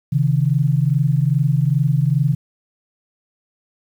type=tone pair together; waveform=sine; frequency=134.4 / 156.84 Hz; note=C3 / D#3; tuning=+47 / +14 cents; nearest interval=minor third; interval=267 cents; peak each=-16 / -17 dBFS; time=0.12-2.35 s; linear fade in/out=10 ms; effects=8-bit